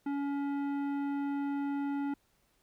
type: tone with tanh clipping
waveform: sine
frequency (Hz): 282.1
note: C#4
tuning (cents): +30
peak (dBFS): -33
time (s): 0.06-2.14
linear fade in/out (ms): 5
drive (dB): 13
effects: pink hiss -72 dBFS RMS until 2.62 s